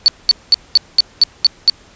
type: tone bursts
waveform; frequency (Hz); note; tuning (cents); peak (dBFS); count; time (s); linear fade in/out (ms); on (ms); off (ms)
sine; 4478; C#8; +17; -4; 8; 0.06-1.698; 0; 21; 210
effects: pink hiss -45 dBFS RMS until 1.95 s + resampled to 16000 Hz